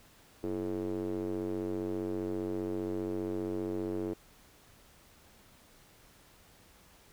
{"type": "tone with band-pass filter", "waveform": "square", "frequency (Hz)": 47.55, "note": "F#1", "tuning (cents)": 48, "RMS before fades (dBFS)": -35, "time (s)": [0.43, 4.14], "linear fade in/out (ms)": 10, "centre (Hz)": 370, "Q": 4.3, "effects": ["pink hiss -60 dBFS RMS until 7.12 s"]}